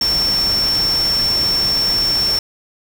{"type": "tone in noise", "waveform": "sine", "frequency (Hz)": 5430, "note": "F8", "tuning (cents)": -50, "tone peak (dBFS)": -14, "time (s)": [0.01, 2.39], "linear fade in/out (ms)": 2, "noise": "pink", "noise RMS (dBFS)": -26, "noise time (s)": [0.01, 2.39], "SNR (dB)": 9, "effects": []}